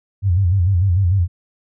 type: tone with vibrato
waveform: sine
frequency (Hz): 92.5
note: F#2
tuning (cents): 0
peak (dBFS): -12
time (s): 0.22-1.28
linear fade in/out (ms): 50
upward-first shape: square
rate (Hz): 6.7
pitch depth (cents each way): 110
effects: none